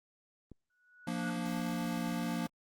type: click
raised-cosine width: 3 ms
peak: -36 dBFS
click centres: 0.517 s
type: tone with exponential growth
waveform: sine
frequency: 1469 Hz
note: F#6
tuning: 13 cents flat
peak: -36 dBFS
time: 0.7-1.3 s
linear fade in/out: 2 ms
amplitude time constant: 130 ms
type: chord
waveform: square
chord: Bb major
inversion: second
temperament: equal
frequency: 174.61 / 233.1 / 293.7 Hz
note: F3 / Bb3 / D4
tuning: 0 / 0 / 0 cents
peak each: -38 / -37 / -41 dBFS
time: 1.07-2.47 s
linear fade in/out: 5 ms
effects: Opus 32 kbps